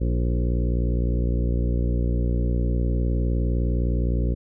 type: harmonic tone with a mistuned harmonic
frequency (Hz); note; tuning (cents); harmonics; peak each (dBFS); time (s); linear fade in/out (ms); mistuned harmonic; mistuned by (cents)
59.7; A#1; +42; 1 / 2 / 3 / 4 / 5 / 6 / 7 / 8 / 9; -21 / -27 / -31 / -33 / -35 / -37 / -38 / -39 / -40; 0-4.35; 20; 6; -19
effects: none